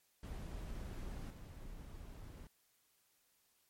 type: noise with level steps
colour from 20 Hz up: brown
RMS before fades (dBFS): -45 / -51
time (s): 0.23-2.47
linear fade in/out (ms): 2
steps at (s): 1.3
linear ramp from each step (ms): 5
effects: white hiss -75 dBFS RMS until 3.69 s + MP3 64 kbps